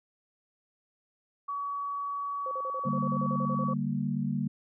sine tone, 1133 Hz, C#6, 37 cents sharp, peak -31 dBFS, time 1.48-3.74 s, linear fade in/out 10 ms
sine tone bursts, 523.3 Hz, C5, in tune, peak -36 dBFS, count 14, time 2.46-3.735 s, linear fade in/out 2 ms, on 53 ms, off 41 ms
sine chord, G minor, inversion second, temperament equal with one note detuned, 145.99 / 196 / 233.1 Hz, D3 / G3 / Bb3, -10 / 0 / 0 cents, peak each -32 dBFS, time 2.85-4.48 s, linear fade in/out 10 ms
effects none

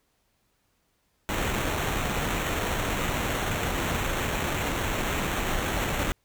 pink noise with sample-and-hold, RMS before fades -28 dBFS, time 1.29-6.12 s, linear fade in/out 0 ms, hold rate 4900 Hz, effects pink hiss -71 dBFS RMS until 6.24 s

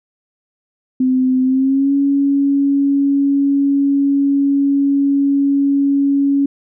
sine tone with pitch glide, 257.6 to 279.3 Hz, C4 to C#4, -27 to +13 cents, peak -11 dBFS, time 1-6.46 s, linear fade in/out 5 ms, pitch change +140 cents, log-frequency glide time 1.43-1.93 s, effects none

